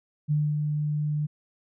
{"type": "tone with ADSR envelope", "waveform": "sine", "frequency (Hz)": 149.6, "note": "D3", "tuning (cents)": 32, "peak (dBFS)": -20, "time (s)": [0.28, 1.27], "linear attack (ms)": 32, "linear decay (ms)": 240, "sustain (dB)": -4, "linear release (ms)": 17, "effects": []}